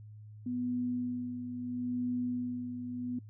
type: tone with tremolo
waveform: sine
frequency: 246.9 Hz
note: B3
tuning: in tune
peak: -30 dBFS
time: 0.46-3.19 s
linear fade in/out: 5 ms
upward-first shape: sine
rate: 0.75 Hz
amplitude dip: 55%
effects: noise-tail reverb RT60 0.1 s tail -19 dB re dry + added 106 Hz sine -47 dBFS peak until 3.29 s